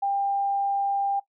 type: tone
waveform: sine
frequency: 796 Hz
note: G5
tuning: 26 cents sharp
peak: -22 dBFS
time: 0.02-1.2 s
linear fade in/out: 10 ms
effects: noise-tail reverb RT60 0.1 s tail -17 dB re dry